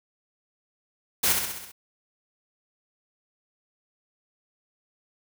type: noise with echo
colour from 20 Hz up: white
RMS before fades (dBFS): -22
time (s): 1.23-1.33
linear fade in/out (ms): 10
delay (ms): 65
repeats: 6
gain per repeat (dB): -4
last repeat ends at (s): 1.72
effects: none